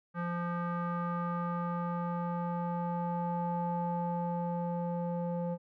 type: tone with low-pass filter sweep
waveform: square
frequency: 173.3 Hz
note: F3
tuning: 13 cents flat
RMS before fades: -34 dBFS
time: 0.14-5.58 s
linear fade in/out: 50 ms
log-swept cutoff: 1400 to 680 Hz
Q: 4.7
effects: none